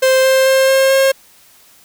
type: tone with pitch steps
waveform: 45% pulse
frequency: 523.3 / 526.9 / 530.6 / 534.3 / 538 Hz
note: C5 / C5 / C5 / C5 / C5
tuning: 0 / +12 / +24 / +36 / +48 cents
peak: -9 dBFS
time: 0.02-1.12 s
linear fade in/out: 10 ms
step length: 220 ms
effects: white hiss -47 dBFS RMS until 1.84 s